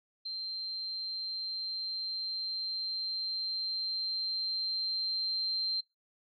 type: tone with level ramp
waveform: sine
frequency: 4145 Hz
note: C8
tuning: 17 cents flat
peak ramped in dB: -35 to -29 dBFS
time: 0.25-5.81 s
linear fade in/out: 10 ms
effects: noise-tail reverb RT60 0.2 s tail -21 dB re dry + AAC 48 kbps